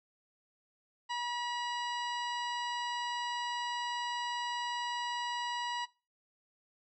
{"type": "harmonic tone with a mistuned harmonic", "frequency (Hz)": 965, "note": "B5", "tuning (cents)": -40, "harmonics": [1, 2, 3, 4, 5, 6, 8], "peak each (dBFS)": [-35, -42, -43, -46, -49, -53, -54], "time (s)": [1.09, 5.86], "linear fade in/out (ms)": 20, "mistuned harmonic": 4, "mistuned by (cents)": 35, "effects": ["noise-tail reverb RT60 0.3 s tail -20 dB re dry"]}